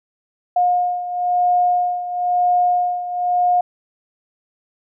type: beating tone pair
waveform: sine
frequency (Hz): 715 / 716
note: F5 / F5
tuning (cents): +41 / +43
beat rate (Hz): 1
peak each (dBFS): -16 / -21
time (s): 0.56-3.61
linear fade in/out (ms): 5
effects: none

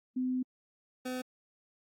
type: tone pair in turn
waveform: sine / 25% pulse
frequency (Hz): 254.9 / 254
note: C4 / B3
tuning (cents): -45 / +49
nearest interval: unison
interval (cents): 6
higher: first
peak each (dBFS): -29 / -31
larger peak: first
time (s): 0.16-0.43 / 1.05-1.22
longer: first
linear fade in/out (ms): 10
effects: AAC 48 kbps

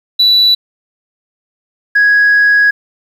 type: tone pair in turn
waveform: sine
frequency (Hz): 3953 / 1662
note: B7 / G#6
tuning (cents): +1 / +1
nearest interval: octave + minor third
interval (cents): 1500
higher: first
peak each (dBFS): -4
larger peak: neither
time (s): 0.19-0.55 / 1.95-2.71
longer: second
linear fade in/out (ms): 10
effects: tanh soft clip ceiling -3 dBFS + 7-bit

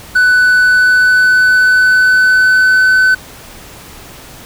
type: tone with pitch glide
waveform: triangle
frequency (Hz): 1493 to 1513.8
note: F#6 to F#6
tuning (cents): +15 to +39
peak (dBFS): -4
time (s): 0.15-3.15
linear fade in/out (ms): 10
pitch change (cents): +24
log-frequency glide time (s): 0.51-2.92
effects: pink hiss -34 dBFS RMS until 4.45 s

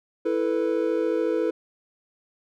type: chord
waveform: triangle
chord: E suspended fourth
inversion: none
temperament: equal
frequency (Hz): 329.6 / 440 / 493.9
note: E4 / A4 / B4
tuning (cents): 0 / 0 / 0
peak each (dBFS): -24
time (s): 0.25-1.51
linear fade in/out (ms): 10
effects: none

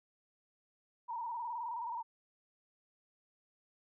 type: tone with vibrato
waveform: sine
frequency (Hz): 940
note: A#5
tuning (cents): +14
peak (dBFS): -37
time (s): 1.08-2.03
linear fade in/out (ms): 20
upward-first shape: square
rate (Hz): 19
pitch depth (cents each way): 58
effects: none

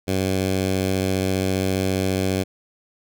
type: tone with notch filter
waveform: 10% pulse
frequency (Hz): 94.8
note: F#2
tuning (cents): +43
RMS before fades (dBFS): -22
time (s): 0.07-2.44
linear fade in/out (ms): 20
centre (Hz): 1300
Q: 1.8
effects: none

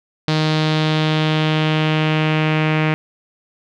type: tone with low-pass filter sweep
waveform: sawtooth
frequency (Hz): 155.56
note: D#3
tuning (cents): 0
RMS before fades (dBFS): -17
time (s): 0.28-2.94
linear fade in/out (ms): 0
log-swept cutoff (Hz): 4200 to 2400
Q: 2.8
effects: none

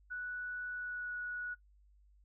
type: tone with pitch glide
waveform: sine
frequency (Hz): 1477 to 1465.1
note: F#6 to F#6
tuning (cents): -3 to -17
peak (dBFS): -38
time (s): 0.1-1.55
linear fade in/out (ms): 20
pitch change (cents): -14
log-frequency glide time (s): 0.7-1.15
effects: noise-tail reverb RT60 0.1 s tail -18 dB re dry + added 50 Hz sine -62 dBFS peak until 2.24 s

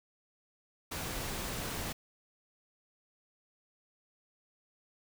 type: noise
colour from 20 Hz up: pink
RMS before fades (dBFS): -38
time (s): 0.91-1.93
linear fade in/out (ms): 10
effects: none

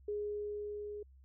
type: tone with level ramp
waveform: sine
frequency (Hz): 415.3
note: G#4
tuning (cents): 0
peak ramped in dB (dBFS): -34 to -41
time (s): 0.08-1.03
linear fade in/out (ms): 5
effects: added 66 Hz sine -57 dBFS peak until 1.24 s

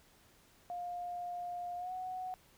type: tone with pitch glide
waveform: sine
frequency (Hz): 707 to 740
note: F5 to F#5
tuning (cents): +21 to 0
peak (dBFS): -38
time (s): 0.7-2.34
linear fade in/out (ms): 0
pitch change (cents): +79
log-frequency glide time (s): 1.77-1.92
effects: pink hiss -65 dBFS RMS until 2.57 s

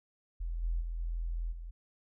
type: tone with level steps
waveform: sine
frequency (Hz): 41.88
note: E1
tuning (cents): +28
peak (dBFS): -33 / -29 / -34 / -32 / -40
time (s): 0.4-1.71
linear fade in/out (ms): 10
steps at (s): 0.62 / 0.8 / 0.98 / 1.51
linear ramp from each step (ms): 20
effects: none

